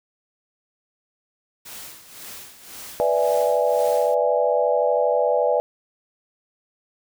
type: noise with tremolo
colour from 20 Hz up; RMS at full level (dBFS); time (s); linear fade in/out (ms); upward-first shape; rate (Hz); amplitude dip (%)
white; -37; 1.65-4.15; 10; sine; 1.9; 70
type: chord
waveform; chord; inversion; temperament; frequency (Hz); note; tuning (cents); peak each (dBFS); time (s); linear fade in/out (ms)
sine; E dominant seventh; second; equal; 493.9 / 587.3 / 659.3 / 830.6; B4 / D5 / E5 / G#5; 0 / 0 / 0 / 0; -21 / -21 / -24 / -25; 3-5.6; 0
effects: none